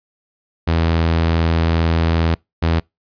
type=tone pair in turn; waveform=sawtooth; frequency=82.41 / 82.41 Hz; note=E2 / E2; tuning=0 / 0 cents; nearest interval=unison; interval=0 cents; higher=neither; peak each=-10 / -10 dBFS; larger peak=neither; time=0.67-2.35 / 2.62-2.8 s; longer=first; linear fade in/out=10 ms; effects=noise-tail reverb RT60 0.2 s tail -26 dB re dry + resampled to 11025 Hz